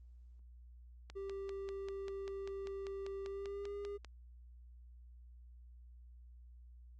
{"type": "click train", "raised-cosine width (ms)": 0.2, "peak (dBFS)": -33, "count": 16, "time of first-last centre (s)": [1.1, 4.047], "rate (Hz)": 5.09}
{"type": "tone with pitch glide", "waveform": "triangle", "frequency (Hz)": [392, 405.6], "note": ["G4", "G#4"], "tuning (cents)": [0, -41], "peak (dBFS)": -39, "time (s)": [1.15, 3.98], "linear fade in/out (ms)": 20, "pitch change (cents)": 59, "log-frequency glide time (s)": [3.26, 3.74]}
{"effects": ["added 60 Hz sine -54 dBFS peak until 6.99 s", "Opus 32 kbps"]}